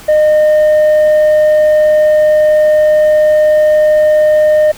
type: tone with tanh clipping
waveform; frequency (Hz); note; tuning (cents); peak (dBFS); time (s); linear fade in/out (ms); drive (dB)
sine; 611; D#5; -32; -6; 0.08-4.72; 10; 3
effects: pink hiss -34 dBFS RMS until 4.77 s